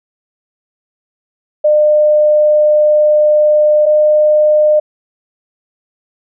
sine tone pair in turn, 603 / 606.1 Hz, D5 / D#5, +46 / -46 cents, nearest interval unison, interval 8 cents, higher second, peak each -6 dBFS, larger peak neither, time 1.64-3.86 / 3.86-4.8 s, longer first, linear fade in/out 10 ms, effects none

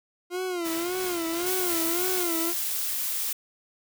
40% pulse tone with vibrato, 349.2 Hz, F4, in tune, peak -27 dBFS, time 0.3-2.54 s, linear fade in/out 50 ms, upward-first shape sine, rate 1.8 Hz, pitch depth 110 cents each way
white noise with tremolo, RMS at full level -34 dBFS, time 0.64-2.24 s, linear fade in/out 20 ms, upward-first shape sine, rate 2.9 Hz, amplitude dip 35%
blue noise, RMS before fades -29 dBFS, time 1.46-3.33 s, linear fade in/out 5 ms
effects none

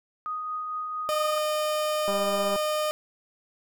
sine tone with tremolo, 1244.5 Hz, D#6, in tune, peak -28 dBFS, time 0.26-1.38 s, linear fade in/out 0 ms, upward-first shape triangle, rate 4.4 Hz, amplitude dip 30%
30% pulse tone, 610 Hz, D#5, 34 cents flat, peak -22 dBFS, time 1.09-2.91 s, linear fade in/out 0 ms
click train, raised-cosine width 1 ms, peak -20 dBFS, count 96, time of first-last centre 2.08-2.56 s, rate 198 Hz
effects none

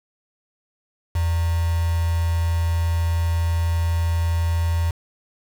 sine tone with quantisation, 83.9 Hz, E2, 31 cents sharp, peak -18 dBFS, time 1.15-4.91 s, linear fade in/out 5 ms, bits 5, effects none

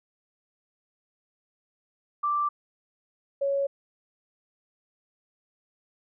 sine tone pair in turn, 1174.7 / 556 Hz, D6 / C#5, 0 / +5 cents, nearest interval octave + minor second, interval 1295 cents, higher first, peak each -23 dBFS, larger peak neither, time 2.23-2.49 / 3.41-3.67 s, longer neither, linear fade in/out 10 ms, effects none

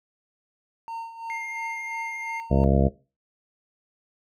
triangle tone with tremolo, 914 Hz, A#5, 34 cents flat, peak -28 dBFS, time 0.88-2.64 s, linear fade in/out 0 ms, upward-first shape sine, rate 2.9 Hz, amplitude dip 70%
triangle tone with vibrato, 2119 Hz, C7, 21 cents sharp, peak -30 dBFS, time 1.3-2.4 s, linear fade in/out 0 ms, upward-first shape sine, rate 14 Hz, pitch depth 9 cents each way
harmonic tone, 68 Hz, C#2, 33 cents flat, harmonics 1 / 2 / 3 / 4 / 5 / 6 / 7 / 8 / 9 / 10, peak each -22 / -22 / -24 / -30 / -31 / -33 / -29 / -32 / -29 / -31 dBFS, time 2.5-2.89 s, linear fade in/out 20 ms
effects noise-tail reverb RT60 0.3 s tail -19 dB re dry

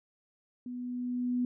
sine tone with level ramp, 246.9 Hz, B3, in tune, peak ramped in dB -37 to -26 dBFS, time 0.66-1.45 s, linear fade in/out 2 ms, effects none

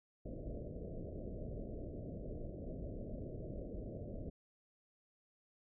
pink low-pass noise, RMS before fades -45 dBFS, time 0.25-4.3 s, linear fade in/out 10 ms, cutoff 650 Hz, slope 96 dB/octave, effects none

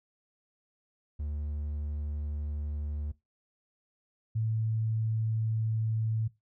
triangle / sine tone pair in turn, 74 / 110.87 Hz, D2 / A2, +14 / +14 cents, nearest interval perfect fifth, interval 700 cents, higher second, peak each -30 / -27 dBFS, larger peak second, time 1.19-3.12 / 4.35-6.28 s, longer neither, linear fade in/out 10 ms, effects noise-tail reverb RT60 0.2 s tail -19 dB re dry

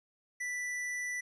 square tone, 1975.5 Hz, B6, in tune, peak -35 dBFS, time 0.4-1.21 s, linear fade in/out 10 ms, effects resampled to 22050 Hz + 12-bit

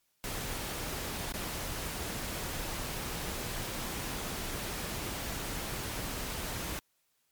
pink noise with dropouts, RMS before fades -37 dBFS, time 0.24-6.79 s, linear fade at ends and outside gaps 0 ms, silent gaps 1.321-1.339 s, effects white hiss -75 dBFS RMS until 7.31 s + MP3 96 kbps

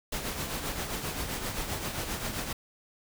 pink noise with tremolo, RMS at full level -32 dBFS, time 0.12-2.53 s, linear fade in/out 5 ms, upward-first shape triangle, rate 7.6 Hz, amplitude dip 55%, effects none

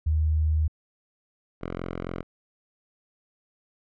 sine / 5% pulse tone pair in turn, 77.78 / 43.65 Hz, D#2 / F1, 0 / 0 cents, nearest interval minor seventh, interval 1000 cents, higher first, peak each -20 dBFS, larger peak neither, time 0.06-0.68 / 1.61-2.23 s, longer neither, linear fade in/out 10 ms, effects low-pass 2000 Hz 12 dB/octave

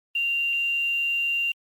sine tone with quantisation, 2776 Hz, F7, 11 cents flat, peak -22 dBFS, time 0.15-1.52 s, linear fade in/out 5 ms, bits 8, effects Opus 24 kbps

